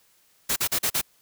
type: noise bursts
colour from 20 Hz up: white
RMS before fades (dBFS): -24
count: 5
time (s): 0.49-1.015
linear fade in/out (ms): 10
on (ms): 73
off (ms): 40
effects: white hiss -62 dBFS RMS until 1.21 s